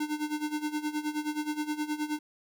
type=tone with tremolo; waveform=square; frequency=301.6 Hz; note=D4; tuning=46 cents sharp; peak=-28 dBFS; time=0-2.19 s; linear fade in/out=5 ms; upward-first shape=sine; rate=9.5 Hz; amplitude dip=80%; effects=none